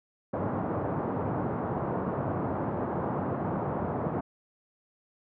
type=band-pass noise; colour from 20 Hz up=pink; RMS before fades=-31 dBFS; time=0.33-4.21 s; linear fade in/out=10 ms; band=100 to 1100 Hz; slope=24 dB/octave; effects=none